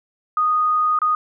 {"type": "tone with dropouts", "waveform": "sine", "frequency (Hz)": 1239, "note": "D#6", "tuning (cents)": -8, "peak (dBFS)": -15, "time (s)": [0.37, 1.15], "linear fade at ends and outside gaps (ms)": 2, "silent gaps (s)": [0.989, 1.017], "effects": []}